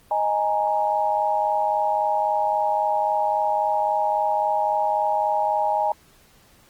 sine chord, D# suspended fourth, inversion none, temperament just, 622.3 / 829.7 / 933.4 Hz, D#5 / G#5 / A#5, 0 / -2 / +2 cents, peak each -25 / -21 / -26 dBFS, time 0.11-5.92 s, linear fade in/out 2 ms, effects pink hiss -55 dBFS RMS until 6.69 s + Opus 24 kbps

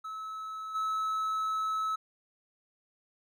triangle tone with level steps, 1297 Hz, E6, 28 cents flat, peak -35 / -27 dBFS, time 0.04-1.96 s, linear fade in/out 10 ms, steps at 0.74 s, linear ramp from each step 20 ms, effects none

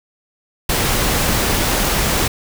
pink noise, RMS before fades -17 dBFS, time 0.69-2.28 s, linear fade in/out 5 ms, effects none

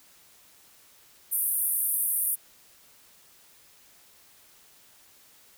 white band-pass noise, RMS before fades -27 dBFS, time 1.31-2.36 s, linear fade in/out 20 ms, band 9100 to 15000 Hz, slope 96 dB/octave, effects white hiss -57 dBFS RMS until 5.57 s

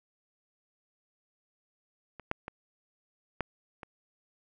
clicks, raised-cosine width 0.5 ms, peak -29 / -14 / -23 / -15 / -27 dBFS, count 5, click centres 2.197 / 2.314 / 2.481 / 3.407 / 3.832 s, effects none

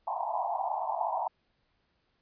pink band-pass noise, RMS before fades -32 dBFS, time 0.07-1.28 s, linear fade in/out 5 ms, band 660 to 1000 Hz, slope 96 dB/octave, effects pink hiss -74 dBFS RMS until 2.21 s + resampled to 11025 Hz

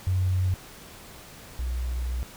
sine tone pair in turn, 92.5 / 61.33 Hz, F#2 / B1, 0 / -11 cents, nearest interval perfect fifth, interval 711 cents, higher first, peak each -21 / -26 dBFS, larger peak first, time 0.07-0.54 / 1.59-2.23 s, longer second, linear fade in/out 0 ms, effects pink hiss -46 dBFS RMS until 2.36 s

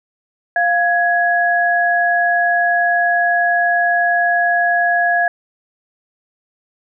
sine tone pair together, 698.5 / 1670 Hz, F5 / G#6, 0 / +9 cents, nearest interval octave + minor third, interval 1509 cents, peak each -15 dBFS, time 0.56-5.28 s, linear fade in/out 2 ms, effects none

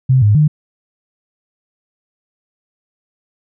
sine tone with pitch steps, 130.4 / 104.3 / 151.3 Hz, C3 / G#2 / D#3, -5 / +8 / -48 cents, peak -7 dBFS, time 0.09-0.48 s, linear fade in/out 10 ms, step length 130 ms, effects none

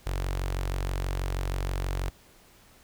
sawtooth tone with notch filter, 46.25 Hz, F#1, in tune, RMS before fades -30 dBFS, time 0.06-2.1 s, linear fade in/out 10 ms, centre 210 Hz, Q 1.1, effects pink hiss -57 dBFS RMS until 2.83 s

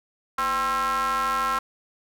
square ring-modulated tone, 138.5 Hz, C#3, 1 cent flat, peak -20 dBFS, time 0.38-1.59 s, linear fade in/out 5 ms, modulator 1200 Hz, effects none

